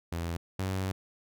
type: tone pair in turn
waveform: sawtooth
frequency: 84.4 / 94.74 Hz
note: E2 / F#2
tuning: +41 / +41 cents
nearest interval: major second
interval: 200 cents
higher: second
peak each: -28 / -26 dBFS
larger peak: second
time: 0.12-0.37 / 0.59-0.92 s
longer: second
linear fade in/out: 5 ms
effects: none